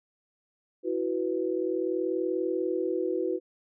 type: chord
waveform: sine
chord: E suspended second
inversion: none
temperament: equal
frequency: 329.6 / 370 / 493.9 Hz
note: E4 / F#4 / B4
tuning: 0 / 0 / 0 cents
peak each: -31 / -29 / -32 dBFS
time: 0.83-3.4 s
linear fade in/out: 50 ms
effects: none